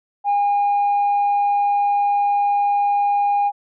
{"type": "tone", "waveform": "sine", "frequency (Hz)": 813, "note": "G#5", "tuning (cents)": -37, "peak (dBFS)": -13, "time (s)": [0.24, 3.52], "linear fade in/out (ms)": 50, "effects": ["tanh soft clip ceiling -13 dBFS"]}